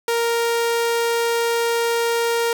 sawtooth tone, 466.2 Hz, A#4, in tune, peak -14 dBFS, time 0.08-2.53 s, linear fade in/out 2 ms, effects none

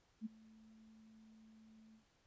sine tone with ADSR envelope, 220 Hz, A3, in tune, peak -38 dBFS, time 0.21-2.04 s, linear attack 46 ms, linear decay 17 ms, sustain -22 dB, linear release 97 ms, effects pink hiss -75 dBFS RMS until 2.26 s + resampled to 16000 Hz

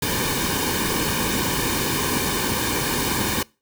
pink noise with comb filter, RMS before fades -23 dBFS, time 0.02-3.43 s, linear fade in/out 5 ms, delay 1.5 ms, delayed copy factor -0.75, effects noise-tail reverb RT60 0.3 s tail -24 dB re dry

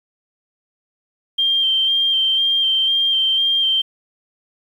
sine tone with vibrato, 3165 Hz, G7, 16 cents sharp, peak -14 dBFS, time 1.38-3.82 s, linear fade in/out 10 ms, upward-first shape square, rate 2 Hz, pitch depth 16 cents each way, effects 8-bit

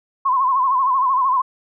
sine tone with vibrato, 1046.5 Hz, C6, in tune, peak -14 dBFS, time 0.25-1.42 s, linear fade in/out 10 ms, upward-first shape sine, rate 13 Hz, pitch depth 93 cents each way, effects none

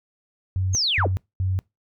sine tone bursts, 93.7 Hz, F#2, 22 cents sharp, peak -20 dBFS, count 3, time 0.56-1.59 s, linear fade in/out 0 ms, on 190 ms, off 230 ms
sine linear sweep, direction down, 6645 to 59.4 Hz, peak -19 dBFS, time 0.73-1.08 s, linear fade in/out 20 ms
effects noise-tail reverb RT60 0.2 s tail -24 dB re dry + tanh soft clip ceiling -9 dBFS

